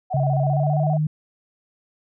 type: tone with vibrato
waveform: sine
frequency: 692 Hz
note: F5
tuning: 16 cents flat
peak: -23 dBFS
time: 0.1-0.98 s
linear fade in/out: 20 ms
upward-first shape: square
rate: 15 Hz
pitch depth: 130 cents each way
type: tone with pitch glide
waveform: sine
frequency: 138.59 to 152.89 Hz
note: C#3 to D#3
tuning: 0 to -30 cents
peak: -18 dBFS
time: 0.14-1.07 s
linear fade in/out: 5 ms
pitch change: +170 cents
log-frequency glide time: 0.39-0.94 s
effects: none

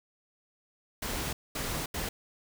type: noise bursts at uneven times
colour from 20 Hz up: pink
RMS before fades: -34 dBFS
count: 3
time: 1.02-1.33 / 1.55-1.86 / 1.94-2.09 s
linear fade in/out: 5 ms
effects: none

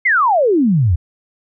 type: exponential sweep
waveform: sine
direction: down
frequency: 2182 to 77.4 Hz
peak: -10 dBFS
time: 0.05-0.96 s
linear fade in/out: 10 ms
effects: none

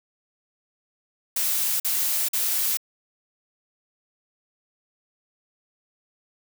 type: noise bursts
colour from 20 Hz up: blue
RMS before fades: -24 dBFS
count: 3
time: 1.36-2.772 s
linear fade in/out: 5 ms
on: 440 ms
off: 46 ms
effects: none

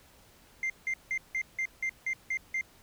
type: tone bursts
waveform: sine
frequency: 2093 Hz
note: C7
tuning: in tune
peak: -26 dBFS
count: 9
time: 0.63-2.611 s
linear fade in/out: 2 ms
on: 69 ms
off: 170 ms
effects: tanh soft clip ceiling -27 dBFS + pink hiss -59 dBFS RMS until 2.82 s

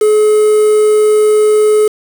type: tone with quantisation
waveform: triangle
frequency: 425.9 Hz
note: G#4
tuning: 44 cents sharp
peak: -4 dBFS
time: 0.01-1.88 s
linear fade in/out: 5 ms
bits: 4
effects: none

